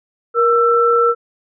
sine tone pair together, 471.2 / 1334 Hz, A#4 / E6, +19 / +20 cents, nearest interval octave + tritone, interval 1801 cents, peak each -13 dBFS, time 0.34-1.15 s, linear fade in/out 50 ms, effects none

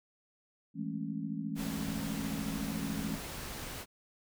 sine chord, A major seventh, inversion second, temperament just, 165 / 206.2 / 220 / 275 Hz, E3 / G#3 / A3 / C#4, +2 / -12 / 0 / -14 cents, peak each -40 dBFS, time 0.74-3.19 s, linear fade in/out 50 ms
pink noise, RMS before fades -42 dBFS, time 1.55-3.86 s, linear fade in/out 50 ms
effects none

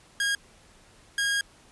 sawtooth tone bursts at uneven times, 1631 Hz, G#6, 32 cents flat, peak -20 dBFS, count 2, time 0.2-0.35 / 1.18-1.41 s, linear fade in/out 2 ms, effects pink hiss -56 dBFS RMS until 1.71 s + resampled to 24000 Hz

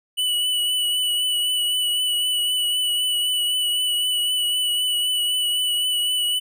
square tone with vibrato, 2960 Hz, F#7, in tune, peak -20 dBFS, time 0.17-6.4 s, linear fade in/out 20 ms, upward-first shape triangle, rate 3.9 Hz, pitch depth 28 cents each way, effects none

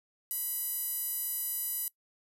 5% pulse tone with band-pass filter, 987.8 Hz, B5, in tune, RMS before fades -34 dBFS, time 0.31-1.88 s, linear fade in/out 0 ms, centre 12000 Hz, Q 4.9, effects noise-tail reverb RT60 0.1 s tail -22 dB re dry

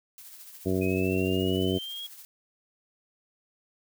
blue noise with tremolo, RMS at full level -45 dBFS, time 0.18-2.25 s, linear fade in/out 0 ms, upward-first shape triangle, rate 14 Hz, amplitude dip 50%
harmonic tone, 93.5 Hz, F#2, 19 cents sharp, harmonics 1 / 2 / 3 / 4 / 5 / 6 / 7, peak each -31 / -30 / -30 / -29 / -34 / -40 / -38 dBFS, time 0.65-1.79 s, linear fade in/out 20 ms
sine exponential sweep, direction up, 2500 to 3322 Hz, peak -35 dBFS, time 0.81-2.07 s, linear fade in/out 10 ms
effects none

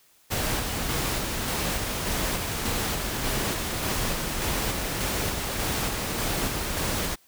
pink noise with tremolo, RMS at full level -27 dBFS, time 0.3-7.16 s, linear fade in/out 20 ms, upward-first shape square, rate 1.7 Hz, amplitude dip 25%, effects white hiss -60 dBFS RMS until 7.27 s

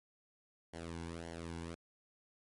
sawtooth tone with flanger, 83.6 Hz, E2, 25 cents sharp, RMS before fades -45 dBFS, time 0.73-1.75 s, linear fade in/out 10 ms, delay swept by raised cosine 0.79 to 1.64 ms, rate 1.8 Hz, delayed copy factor -0.9, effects MP3 48 kbps

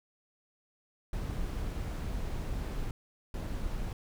brown noise bursts at uneven times, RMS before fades -35 dBFS, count 2, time 1.13-2.91 / 3.34-3.93 s, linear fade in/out 2 ms, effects none

